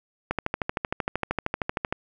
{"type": "click train", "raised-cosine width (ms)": 0.5, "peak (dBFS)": -10, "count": 22, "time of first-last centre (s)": [0.31, 1.925], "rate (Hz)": 13, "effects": []}